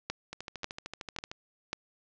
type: two click trains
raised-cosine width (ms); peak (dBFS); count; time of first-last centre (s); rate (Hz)
0.2; -15 / -22; 4 / 14; 0.1-1.73 / 0.33-1.315; 1.84 / 13.2
effects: resampled to 16000 Hz + 8-bit